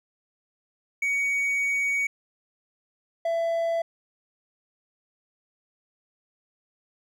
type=tone pair in turn; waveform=triangle; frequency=2246 / 667.7 Hz; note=C#7 / E5; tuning=+22 / +22 cents; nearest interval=octave + major sixth; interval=2100 cents; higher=first; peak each=-21 dBFS; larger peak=neither; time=1.02-2.07 / 3.25-3.82 s; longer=first; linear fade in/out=5 ms; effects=none